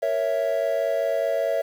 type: chord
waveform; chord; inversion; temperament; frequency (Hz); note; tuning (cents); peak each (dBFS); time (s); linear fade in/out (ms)
triangle; A# diminished; none; equal; 466.2 / 554.4 / 659.3; A#4 / C#5 / E5; 0 / 0 / 0; -28 / -23 / -22; 0.02-1.62; 10
effects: 8-bit